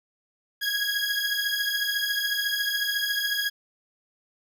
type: beating tone pair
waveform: 20% pulse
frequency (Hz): 1646 / 1660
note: G#6 / G#6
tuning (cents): -16 / -1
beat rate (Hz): 14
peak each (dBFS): -23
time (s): 0.61-3.5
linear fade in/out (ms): 20
effects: none